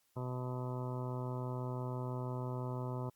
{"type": "harmonic tone", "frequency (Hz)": 126, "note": "B2", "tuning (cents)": 35, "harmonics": [1, 2, 3, 4, 5, 6, 7, 8, 9, 10], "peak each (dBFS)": [-38, -46, -46, -49, -49, -60, -50, -50, -58, -55], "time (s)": [0.16, 3.1], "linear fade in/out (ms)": 10, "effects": ["white hiss -75 dBFS RMS until 3.15 s", "Opus 48 kbps"]}